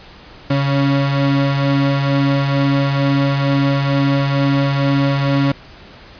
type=tone pair together; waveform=35% pulse; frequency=138.6 / 279.4 Hz; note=C#3 / C#4; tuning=0 / +14 cents; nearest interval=octave; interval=1214 cents; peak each=-13 / -17 dBFS; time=0.5-5.52 s; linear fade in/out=5 ms; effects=pink hiss -40 dBFS RMS until 6.19 s + resampled to 11025 Hz